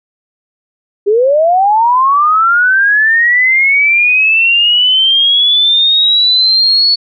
sine linear sweep, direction up, 392 to 4435 Hz, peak -6 dBFS, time 1.06-6.96 s, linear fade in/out 20 ms, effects none

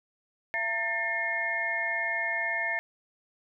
sine tone cluster, 675 / 913 / 1789 / 2145 Hz, E5 / A#5 / A6 / C7, +41 / -36 / +28 / +42 cents, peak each -36 / -39 / -30 / -31 dBFS, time 0.54-2.79 s, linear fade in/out 0 ms, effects none

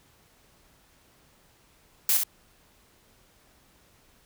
blue noise with echo, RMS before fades -22 dBFS, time 2.09-2.17 s, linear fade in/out 2 ms, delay 66 ms, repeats 1, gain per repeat -5 dB, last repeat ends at 2.236 s, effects pink hiss -61 dBFS RMS until 4.25 s

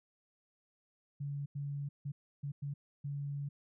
sine tone bursts at uneven times, 142.2 Hz, C#3, 45 cents sharp, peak -36 dBFS, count 6, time 1.2-1.46 / 1.55-1.89 / 2.05-2.12 / 2.43-2.52 / 2.62-2.74 / 3.04-3.49 s, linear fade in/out 10 ms, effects none

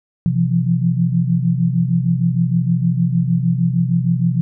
sine tone cluster, 128.3 / 167.7 / 174.2 Hz, C3 / E3 / F3, -34 / +30 / -4 cents, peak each -18 dBFS, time 0.26-4.41 s, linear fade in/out 0 ms, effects none

